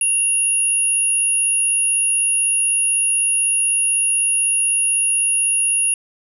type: tone pair together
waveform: sine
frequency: 2754 / 10398 Hz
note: F7 / E9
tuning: -25 / -25 cents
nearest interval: octave + major seventh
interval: 2300 cents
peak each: -24 / -15 dBFS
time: 0.01-5.94 s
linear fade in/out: 2 ms
effects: none